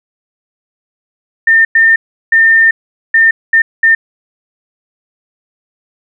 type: tone bursts at uneven times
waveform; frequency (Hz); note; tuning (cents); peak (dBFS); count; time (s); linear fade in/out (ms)
sine; 1809; A6; +48; -4; 6; 1.47-1.65 / 1.75-1.96 / 2.32-2.71 / 3.14-3.31 / 3.53-3.62 / 3.83-3.95; 5
effects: none